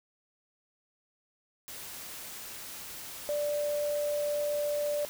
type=tone in noise; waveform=sine; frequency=587.3 Hz; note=D5; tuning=in tune; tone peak=-28 dBFS; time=3.29-5.05 s; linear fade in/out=0 ms; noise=white; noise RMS=-43 dBFS; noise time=1.68-5.09 s; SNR=+12 dB; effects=none